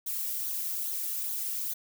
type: noise with flanger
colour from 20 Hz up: violet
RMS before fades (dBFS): -33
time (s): 0.06-1.74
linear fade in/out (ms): 10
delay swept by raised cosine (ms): 0.38 to 1.98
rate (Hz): 2.4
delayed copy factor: -0.55
effects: none

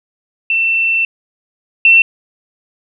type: tone pair in turn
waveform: sine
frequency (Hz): 2685 / 2696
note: E7 / E7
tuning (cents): +31 / +38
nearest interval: unison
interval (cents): 7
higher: second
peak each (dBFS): -11 / -4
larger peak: second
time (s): 0.5-1.05 / 1.85-2.02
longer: first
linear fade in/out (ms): 2
effects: none

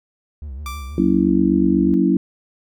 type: tone with vibrato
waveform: triangle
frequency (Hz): 69.3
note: C#2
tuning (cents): 0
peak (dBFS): -26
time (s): 0.42-1.94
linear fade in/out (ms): 0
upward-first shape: triangle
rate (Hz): 6.3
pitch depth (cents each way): 180
type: tone with exponential decay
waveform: sawtooth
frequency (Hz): 1174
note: D6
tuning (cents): -1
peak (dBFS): -23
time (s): 0.66-1.31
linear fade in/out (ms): 1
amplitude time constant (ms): 140
type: chord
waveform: sine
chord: F# dominant seventh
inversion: none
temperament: equal with one note detuned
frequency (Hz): 185 / 233.1 / 281.2 / 329.6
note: F#3 / A#3 / C#4 / E4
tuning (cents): 0 / 0 / +25 / 0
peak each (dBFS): -18 / -21 / -18 / -18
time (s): 0.98-2.17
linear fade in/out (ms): 2
effects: none

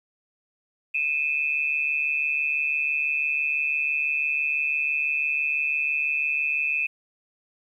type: tone pair together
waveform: sine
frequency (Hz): 2471 / 2617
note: D#7 / E7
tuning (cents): -13 / -13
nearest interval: minor second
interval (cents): 100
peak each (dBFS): -25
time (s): 0.94-6.87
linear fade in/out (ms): 10
effects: 10-bit

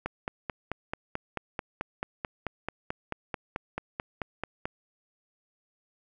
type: click train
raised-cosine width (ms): 0.5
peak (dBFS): -16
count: 22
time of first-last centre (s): 0.06-4.655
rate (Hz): 4.57
effects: none

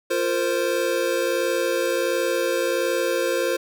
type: chord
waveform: square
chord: F suspended fourth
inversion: none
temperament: equal with one note detuned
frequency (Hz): 349.2 / 461.9 / 523.3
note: F4 / Bb4 / C5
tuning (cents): 0 / -16 / 0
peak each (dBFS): -27 / -27 / -24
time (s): 0.1-3.57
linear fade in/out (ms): 10
effects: none

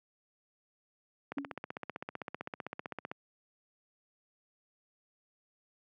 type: click train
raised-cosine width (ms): 0.5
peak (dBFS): -23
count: 29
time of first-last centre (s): 1.32-3.115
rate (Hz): 15.6
type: tone with exponential decay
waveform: sine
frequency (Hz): 280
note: C#4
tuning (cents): +18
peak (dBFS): -30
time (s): 1.37-1.54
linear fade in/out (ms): 5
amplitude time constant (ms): 35
effects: high-pass 150 Hz 12 dB/octave

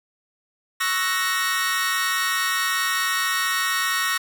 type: chord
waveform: sawtooth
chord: F# dominant seventh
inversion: second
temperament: equal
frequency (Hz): 1108.7 / 1318.5 / 1480 / 1864.7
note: C#6 / E6 / F#6 / A#6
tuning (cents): 0 / 0 / 0 / 0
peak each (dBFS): -24 / -25 / -26 / -20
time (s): 0.8-4.18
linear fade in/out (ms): 10
effects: none

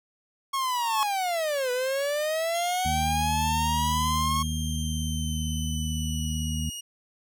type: linear two-way sweep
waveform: 45% pulse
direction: down then up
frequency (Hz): 1100 to 491.2 to 1100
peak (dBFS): -25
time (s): 0.53-4.43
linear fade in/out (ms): 10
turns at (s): 1.71
type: tone with exponential growth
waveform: square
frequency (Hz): 1096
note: C#6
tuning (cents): -20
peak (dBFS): -22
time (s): 0.58-1.03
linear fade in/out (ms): 0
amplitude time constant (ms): 96
type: tone with pitch glide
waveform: 20% pulse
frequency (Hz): 3244 to 2873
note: G#7 to F7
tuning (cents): -41 to +48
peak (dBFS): -29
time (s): 2.54-6.81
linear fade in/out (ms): 10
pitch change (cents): -211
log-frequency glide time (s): 4.21-6.67
type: harmonic tone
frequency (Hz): 77.9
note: D#2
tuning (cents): +3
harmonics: 1 / 2 / 3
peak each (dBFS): -29 / -32 / -34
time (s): 2.85-6.7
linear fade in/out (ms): 5
effects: none

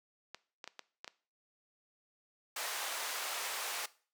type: clicks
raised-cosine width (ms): 0.2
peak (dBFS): -26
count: 6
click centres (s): 0.346 / 0.642 / 0.676 / 0.793 / 1.045 / 1.078
type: band-pass noise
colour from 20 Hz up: pink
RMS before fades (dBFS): -39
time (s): 2.56-3.86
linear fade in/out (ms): 5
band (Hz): 760 to 15000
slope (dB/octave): 12
effects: noise-tail reverb RT60 0.4 s tail -19 dB re dry + high-pass 400 Hz 12 dB/octave

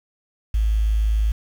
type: tone with quantisation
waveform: sine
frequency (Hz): 53.5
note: A1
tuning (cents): -48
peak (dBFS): -16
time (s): 0.54-1.32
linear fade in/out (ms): 5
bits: 7
effects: none

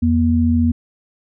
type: tone pair together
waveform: sine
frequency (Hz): 84.46 / 238.9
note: E2 / A#3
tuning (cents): +43 / +43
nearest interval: octave + tritone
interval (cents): 1800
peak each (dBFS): -16 / -14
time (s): 0.02-0.72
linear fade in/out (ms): 10
effects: none

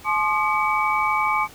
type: tone cluster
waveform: sine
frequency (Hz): 855 / 1059 / 1211 / 2272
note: A5 / C6 / D#6 / C#7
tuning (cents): -50 / +21 / -47 / +42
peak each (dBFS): -24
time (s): 0.04-1.48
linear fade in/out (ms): 50
effects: pink hiss -45 dBFS RMS until 1.54 s

